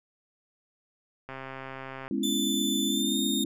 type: click train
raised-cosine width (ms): 0.5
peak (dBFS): -24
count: 106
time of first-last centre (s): 1.29-2.079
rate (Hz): 133
type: chord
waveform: sine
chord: C# minor seventh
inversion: second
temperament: just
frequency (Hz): 207.9 / 249.5 / 277.2 / 332.6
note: G#3 / B3 / C#4 / E4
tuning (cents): +2 / +18 / 0 / +16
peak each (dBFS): -31 / -33 / -31 / -33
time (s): 2.11-3.45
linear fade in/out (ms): 2
type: tone with pitch glide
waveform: sawtooth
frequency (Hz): 3520 to 3674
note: A7 to A#7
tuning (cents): 0 to -26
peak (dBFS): -26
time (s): 2.23-3.44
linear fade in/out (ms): 5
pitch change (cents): +74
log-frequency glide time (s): 2.87-3.19
effects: none